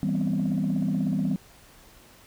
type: chord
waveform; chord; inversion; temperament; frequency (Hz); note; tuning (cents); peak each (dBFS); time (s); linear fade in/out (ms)
sine; C major seventh; first; just; 163.52 / 196.22 / 245.3 / 261.6; E3 / G3 / B3 / C4; -14 / +2 / -12 / 0; -27 / -25 / -29 / -29; 0.03-1.36; 0
effects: tanh soft clip ceiling -18 dBFS + pink hiss -53 dBFS RMS until 2.26 s